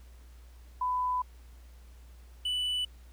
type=tone pair in turn; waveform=sine / triangle; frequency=1000 / 2977 Hz; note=B5 / F#7; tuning=+21 / +10 cents; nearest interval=octave + perfect fifth; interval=1889 cents; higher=second; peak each=-27 dBFS; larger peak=neither; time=0.81-1.22 / 2.45-2.85 s; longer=first; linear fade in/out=5 ms; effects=added 60 Hz sine -49 dBFS peak until 3.12 s + pink hiss -63 dBFS RMS until 3.12 s